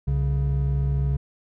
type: tone pair together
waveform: triangle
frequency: 65.6 / 139 Hz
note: C2 / C#3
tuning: +5 / +5 cents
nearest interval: octave + minor second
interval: 1300 cents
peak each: -21 dBFS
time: 0.07-1.17 s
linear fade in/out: 10 ms
effects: none